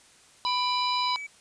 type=harmonic tone; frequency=992 Hz; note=B5; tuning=7 cents sharp; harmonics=1 / 3 / 4 / 5; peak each=-26 / -38 / -30 / -35 dBFS; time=0.45-1.16 s; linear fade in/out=0 ms
type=tone with pitch glide; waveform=triangle; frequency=2366 to 2289 Hz; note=D7 to D7; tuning=+12 to -45 cents; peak=-33 dBFS; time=0.46-1.27 s; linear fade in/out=10 ms; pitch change=-57 cents; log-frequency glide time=1.01-1.14 s
effects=white hiss -56 dBFS RMS until 1.4 s + resampled to 22050 Hz